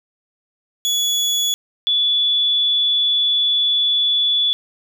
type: tone pair in turn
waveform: 30% pulse / sine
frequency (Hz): 3400 / 3440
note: G#7 / A7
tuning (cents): +40 / -40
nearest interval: unison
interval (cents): 20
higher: second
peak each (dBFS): -14 / -14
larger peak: neither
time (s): 0.85-1.54 / 1.87-4.53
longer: second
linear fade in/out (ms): 0
effects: none